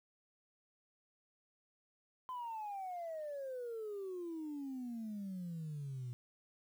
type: exponential sweep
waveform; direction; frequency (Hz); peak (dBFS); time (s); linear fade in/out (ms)
sine; down; 1028 to 120.2; -39; 2.29-6.13; 0
effects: tanh soft clip ceiling -38 dBFS + 11-bit